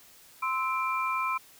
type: tone cluster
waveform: sine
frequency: 1038 / 1308 / 2369 Hz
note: C6 / E6 / D7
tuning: -14 / -14 / +14 cents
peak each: -29 / -32 / -33 dBFS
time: 0.42-1.38 s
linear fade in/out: 10 ms
effects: white hiss -55 dBFS RMS until 1.59 s